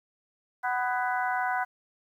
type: harmonic tone with a mistuned harmonic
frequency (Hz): 248.6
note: B3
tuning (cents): +12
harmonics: 3 / 4 / 5 / 6 / 7 / 8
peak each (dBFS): -29 / -32 / -40 / -31 / -41 / -40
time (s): 0.63-1.65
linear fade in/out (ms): 20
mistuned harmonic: 7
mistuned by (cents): -87
effects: 10-bit